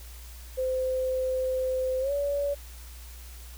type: tone with pitch glide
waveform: sine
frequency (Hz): 516 to 569.2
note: C5 to C#5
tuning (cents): -24 to +46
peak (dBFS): -25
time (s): 0.57-2.55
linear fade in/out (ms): 20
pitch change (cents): +170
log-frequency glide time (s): 2-2.12
effects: added 60 Hz sine -42 dBFS peak until 3.57 s + white hiss -50 dBFS RMS until 3.57 s